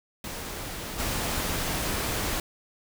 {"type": "noise with level steps", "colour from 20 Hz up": "pink", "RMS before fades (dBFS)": [-36, -29], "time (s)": [0.24, 2.4], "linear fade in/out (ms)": 2, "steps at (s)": 0.98, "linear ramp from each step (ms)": 20, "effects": []}